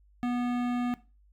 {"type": "tone with hard clipping", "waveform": "sine", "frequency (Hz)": 244.3, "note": "B3", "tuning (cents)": -19, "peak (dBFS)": -29, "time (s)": [0.23, 0.94], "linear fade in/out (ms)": 0, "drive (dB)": 17, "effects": ["noise-tail reverb RT60 0.3 s tail -18 dB re dry", "added 50 Hz sine -58 dBFS peak until 1.32 s"]}